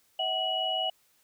sine tone cluster, 643 / 748 / 2921 Hz, E5 / F#5 / F#7, -43 / +19 / -23 cents, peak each -34 / -32 / -29 dBFS, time 0.19-0.9 s, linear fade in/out 5 ms, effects white hiss -67 dBFS RMS until 1.23 s

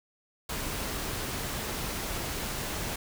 pink noise, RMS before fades -34 dBFS, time 0.49-2.96 s, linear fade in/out 5 ms, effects none

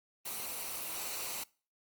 white noise with comb filter, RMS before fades -39 dBFS, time 0.25-1.44 s, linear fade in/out 10 ms, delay 0.59 ms, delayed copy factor -0.5, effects noise-tail reverb RT60 0.4 s tail -24 dB re dry + Opus 32 kbps

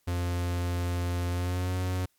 45% pulse tone with pitch glide, 87.9 to 91.63 Hz, F2 to F#2, +12 to -16 cents, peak -27 dBFS, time 0.07-2.06 s, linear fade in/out 10 ms, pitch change +72 cents, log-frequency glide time 1.3-1.75 s, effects white hiss -71 dBFS RMS until 2.18 s + MP3 96 kbps

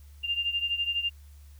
sine beating tone pair, 2794 / 2806 Hz, F7 / F7, 0 / +8 cents, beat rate 12 Hz, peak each -28 / -32 dBFS, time 0.23-1.1 s, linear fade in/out 20 ms, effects added 72 Hz sine -47 dBFS peak until 1.59 s + white hiss -63 dBFS RMS until 1.59 s

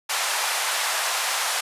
pink band-pass noise, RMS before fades -25 dBFS, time 0.09-1.61 s, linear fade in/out 10 ms, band 730 to 12000 Hz, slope 24 dB/octave, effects resampled to 32000 Hz

